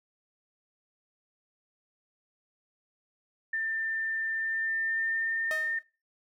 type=tone with pitch glide; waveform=sine; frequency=1791 to 1816 Hz; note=A6 to A#6; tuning=+30 to -46 cents; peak=-28 dBFS; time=3.53-5.79 s; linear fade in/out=5 ms; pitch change=+24 cents; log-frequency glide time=4.34-5.56 s
type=tone with exponential decay; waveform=sawtooth; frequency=630 Hz; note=D#5; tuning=21 cents sharp; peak=-28 dBFS; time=5.51-5.83 s; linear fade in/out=0 ms; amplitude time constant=69 ms
effects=noise-tail reverb RT60 0.3 s tail -19 dB re dry